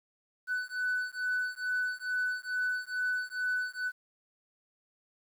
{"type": "beating tone pair", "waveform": "triangle", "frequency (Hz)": [1495, 1497.3], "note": ["F#6", "F#6"], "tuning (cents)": [17, 20], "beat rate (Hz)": 2.3, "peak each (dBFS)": -31, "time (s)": [0.47, 3.92], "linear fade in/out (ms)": 50, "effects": ["tanh soft clip ceiling -22 dBFS", "10-bit"]}